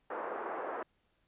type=band-pass noise; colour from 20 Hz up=pink; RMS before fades=-39 dBFS; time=0.1-0.83 s; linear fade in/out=5 ms; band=390 to 1400 Hz; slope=24 dB/octave; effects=pink hiss -75 dBFS RMS until 1.27 s + resampled to 8000 Hz